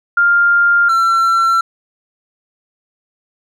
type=tone pair in turn; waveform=sine / triangle; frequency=1400 / 1351.9 Hz; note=F6 / E6; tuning=+4 / +43 cents; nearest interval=minor second; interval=61 cents; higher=first; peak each=-8 dBFS; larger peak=neither; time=0.17-0.89 / 0.89-1.61 s; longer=neither; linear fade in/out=5 ms; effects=none